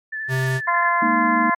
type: tone with vibrato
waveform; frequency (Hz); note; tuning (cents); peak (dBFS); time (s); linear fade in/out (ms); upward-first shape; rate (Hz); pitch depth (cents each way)
sine; 1749; A6; -11; -25; 0.12-0.9; 10; sine; 13; 24
type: tone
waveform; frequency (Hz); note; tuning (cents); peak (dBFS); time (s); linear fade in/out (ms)
square; 130.81; C3; 0; -20; 0.28-0.61; 50
type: harmonic tone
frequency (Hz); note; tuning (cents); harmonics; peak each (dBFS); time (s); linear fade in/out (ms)
345.1; F4; -21; 2 / 3 / 4 / 5 / 6; -25 / -18 / -29 / -23 / -27; 0.67-1.55; 10
type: chord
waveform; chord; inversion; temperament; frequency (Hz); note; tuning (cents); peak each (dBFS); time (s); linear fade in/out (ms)
sine; Ab suspended second; none; equal; 207.7 / 233.1 / 311.1; Ab3 / Bb3 / Eb4; 0 / 0 / 0; -28 / -22 / -24; 1.02-1.5; 5
effects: MP3 64 kbps